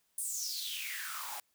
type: noise with high-pass filter sweep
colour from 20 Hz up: white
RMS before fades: -39 dBFS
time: 0.18-1.4 s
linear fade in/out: 2 ms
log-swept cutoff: 9700 to 740 Hz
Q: 6.8
effects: white hiss -75 dBFS RMS until 1.54 s